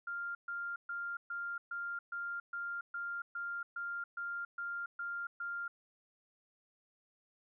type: tone bursts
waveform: sine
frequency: 1396.9 Hz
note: F6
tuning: in tune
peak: -37 dBFS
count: 14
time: 0.07-5.68 s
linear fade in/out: 5 ms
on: 280 ms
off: 130 ms
effects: none